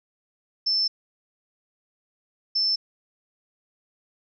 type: tone bursts at uneven times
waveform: sine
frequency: 5300 Hz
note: E8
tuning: 9 cents sharp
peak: -20 dBFS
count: 2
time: 0.66-0.88 / 2.55-2.76 s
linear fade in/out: 10 ms
effects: none